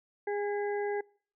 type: harmonic tone with a mistuned harmonic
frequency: 410 Hz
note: G#4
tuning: 22 cents flat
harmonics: 1 / 2 / 4 / 5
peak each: -31 / -37 / -43 / -45 dBFS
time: 0.27-1.01 s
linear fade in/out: 5 ms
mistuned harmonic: 5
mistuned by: -29 cents
effects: noise-tail reverb RT60 0.5 s tail -26 dB re dry